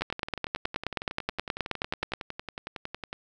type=two click trains; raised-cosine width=0.3 ms; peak=-11 / -19 dBFS; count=21 / 35; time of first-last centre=0.02-2.136 / 0.01-3.129 s; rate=9.45 / 10.9 Hz; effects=none